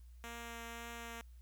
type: tone with vibrato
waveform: 5% pulse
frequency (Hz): 233.1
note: A#3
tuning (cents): 0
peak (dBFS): -34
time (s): 0.24-1.21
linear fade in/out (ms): 0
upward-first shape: triangle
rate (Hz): 1.9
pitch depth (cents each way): 11
effects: added 60 Hz sine -53 dBFS peak until 1.41 s + white hiss -75 dBFS RMS until 1.41 s